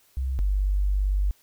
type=tone pair in turn; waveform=sine; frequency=65.41 / 48.89 Hz; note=C2 / G1; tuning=0 / -4 cents; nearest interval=perfect fourth; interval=504 cents; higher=first; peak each=-24 / -20 dBFS; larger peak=second; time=0.17-0.39 / 0.39-1.31 s; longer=second; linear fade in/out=0 ms; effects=white hiss -61 dBFS RMS until 1.42 s